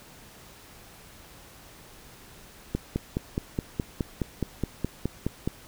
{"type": "click train", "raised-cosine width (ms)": 3, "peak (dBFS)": -13, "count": 14, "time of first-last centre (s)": [2.75, 5.475], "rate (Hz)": 4.77, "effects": ["pink hiss -50 dBFS RMS until 5.67 s"]}